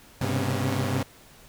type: tone cluster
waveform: sawtooth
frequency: 99.9 / 129 / 135.7 / 242 / 274.5 Hz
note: G2 / C3 / C#3 / B3 / C#4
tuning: +33 / -24 / -36 / -35 / -17 cents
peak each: -25 / -25 / -28 / -30 / -30 dBFS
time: 0.21-1.03 s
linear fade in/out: 5 ms
effects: pink hiss -52 dBFS RMS until 1.48 s